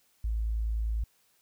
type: tone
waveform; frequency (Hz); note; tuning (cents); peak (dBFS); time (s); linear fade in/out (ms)
sine; 55; A1; 0; -27; 0.24-1.04; 5
effects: white hiss -68 dBFS RMS until 1.41 s